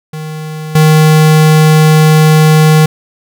square tone with level steps, 155.56 Hz, D#3, in tune, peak -20 / -4 dBFS, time 0.13-2.86 s, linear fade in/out 5 ms, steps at 0.75 s, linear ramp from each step 5 ms, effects none

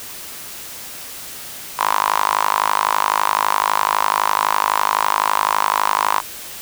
sawtooth tone with high-pass filter, 51.91 Hz, G#1, in tune, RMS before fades -18 dBFS, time 1.78-6.21 s, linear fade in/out 20 ms, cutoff 1000 Hz, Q 6.9, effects white hiss -33 dBFS RMS until 6.61 s

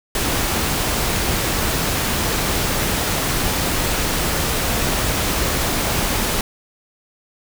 pink noise, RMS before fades -20 dBFS, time 0.15-6.41 s, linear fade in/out 2 ms, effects none

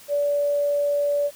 sine tone, 577 Hz, D5, 31 cents flat, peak -19 dBFS, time 0.08-1.31 s, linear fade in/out 50 ms, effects white hiss -47 dBFS RMS until 1.35 s

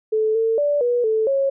sine tone with pitch steps, 435.5 / 450.3 / 582 / 484.7 / 439.1 / 547 Hz, A4 / A4 / D5 / B4 / A4 / C#5, -18 / +40 / -16 / -32 / -4 / -23 cents, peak -16 dBFS, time 0.12-1.5 s, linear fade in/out 10 ms, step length 230 ms, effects none

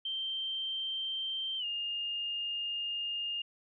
sine tone with pitch glide, 3136 to 2826 Hz, G7 to F7, 0 to +20 cents, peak -33 dBFS, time 0.05-3.42 s, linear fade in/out 5 ms, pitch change -180 cents, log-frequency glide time 1.58-1.65 s, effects none

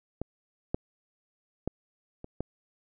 clicks, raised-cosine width 2 ms, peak -19 / -14 / -16 / -27 / -18 dBFS, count 5, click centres 0.216 / 0.745 / 1.676 / 2.244 / 2.406 s, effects none

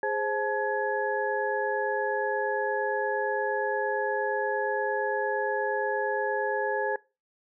sine tone cluster, 415.4 / 524 / 866 / 1678 Hz, G#4 / C5 / A5 / G#6, 0 / +2 / -28 / +17 cents, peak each -31 dBFS, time 0.03-6.96 s, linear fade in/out 2 ms, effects noise-tail reverb RT60 0.3 s tail -23 dB re dry

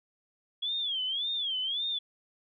sine tone with vibrato, 3322 Hz, G#7, in tune, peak -29 dBFS, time 0.62-1.99 s, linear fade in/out 10 ms, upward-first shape sine, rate 1.8 Hz, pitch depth 170 cents each way, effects none

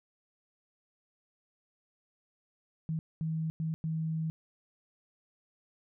sine tone bursts at uneven times, 160 Hz, D#3, 49 cents sharp, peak -30 dBFS, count 4, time 2.89-2.99 / 3.21-3.5 / 3.6-3.74 / 3.84-4.3 s, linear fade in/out 0 ms, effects none

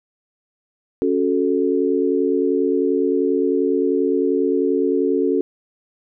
sine chord, F# minor, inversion second, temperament equal, 277.2 / 370 / 440 Hz, C#4 / F#4 / A4, 0 / 0 / 0 cents, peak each -20 dBFS, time 1.02-5.41 s, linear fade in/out 0 ms, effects none

